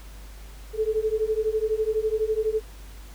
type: beating tone pair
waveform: sine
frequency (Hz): 430 / 442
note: A4 / A4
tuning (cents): -40 / +8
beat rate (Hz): 12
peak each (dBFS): -25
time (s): 0.73-2.62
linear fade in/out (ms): 50
effects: added 50 Hz sine -40 dBFS peak until 3.14 s + pink hiss -50 dBFS RMS until 3.14 s